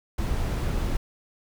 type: noise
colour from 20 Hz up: brown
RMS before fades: -26 dBFS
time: 0.18-0.97 s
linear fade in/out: 5 ms
effects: none